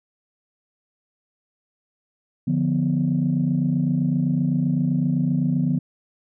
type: chord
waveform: sine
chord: B diminished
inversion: first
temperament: equal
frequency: 146.83 / 174.61 / 246.9 Hz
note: D3 / F3 / B3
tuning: 0 / 0 / 0 cents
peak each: -22 dBFS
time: 2.47-5.79 s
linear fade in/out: 10 ms
effects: tanh soft clip ceiling -11 dBFS